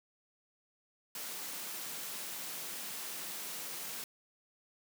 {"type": "high-pass noise", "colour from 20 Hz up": "white", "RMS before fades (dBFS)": -42, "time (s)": [1.15, 4.04], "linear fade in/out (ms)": 2, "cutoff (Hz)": 140, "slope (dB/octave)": 96, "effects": []}